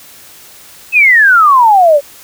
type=exponential sweep; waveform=sine; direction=down; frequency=2637 to 550 Hz; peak=-3 dBFS; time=0.92-2.01 s; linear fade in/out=50 ms; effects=white hiss -37 dBFS RMS until 2.23 s